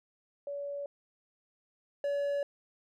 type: tone pair in turn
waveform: sine / triangle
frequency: 569 / 569 Hz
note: C#5 / C#5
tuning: +45 / +45 cents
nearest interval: unison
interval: 0 cents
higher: neither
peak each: -35 / -27 dBFS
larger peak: second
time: 0.47-0.86 / 2.04-2.43 s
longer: neither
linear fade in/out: 2 ms
effects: none